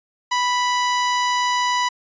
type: tone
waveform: sawtooth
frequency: 987 Hz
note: B5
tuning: 1 cent flat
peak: -14 dBFS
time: 0.31-1.89 s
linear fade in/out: 10 ms
effects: resampled to 16000 Hz